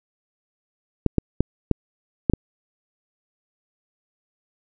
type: clicks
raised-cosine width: 3 ms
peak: -4 dBFS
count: 6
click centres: 1.063 / 1.183 / 1.406 / 1.713 / 2.298 / 2.336 s
effects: none